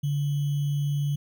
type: tone with sample-and-hold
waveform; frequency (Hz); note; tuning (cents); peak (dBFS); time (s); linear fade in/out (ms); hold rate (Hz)
sine; 143.9; D3; -35; -23; 0.03-1.16; 10; 3150
effects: none